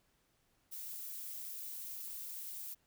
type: noise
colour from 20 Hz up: violet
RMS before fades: -45 dBFS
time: 0.71-2.75 s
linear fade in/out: 20 ms
effects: pink hiss -75 dBFS RMS until 2.86 s